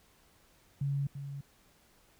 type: tone with echo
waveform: sine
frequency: 140 Hz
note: C#3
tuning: 18 cents sharp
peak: -29 dBFS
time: 0.81-1.07 s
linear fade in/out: 5 ms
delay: 340 ms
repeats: 1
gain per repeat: -9 dB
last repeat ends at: 1.41 s
effects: pink hiss -65 dBFS RMS until 2.19 s